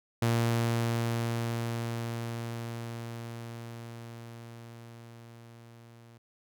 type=tone with level ramp; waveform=sawtooth; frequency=116.54 Hz; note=A#2; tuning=in tune; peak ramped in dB=-20 to -48 dBFS; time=0.22-6.18 s; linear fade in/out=5 ms; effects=none